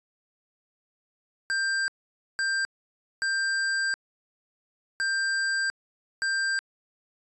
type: tone bursts at uneven times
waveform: square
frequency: 1575 Hz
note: G6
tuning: 8 cents sharp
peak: -25 dBFS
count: 5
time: 1.5-1.88 / 2.39-2.65 / 3.22-3.94 / 5-5.7 / 6.22-6.59 s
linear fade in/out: 0 ms
effects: resampled to 22050 Hz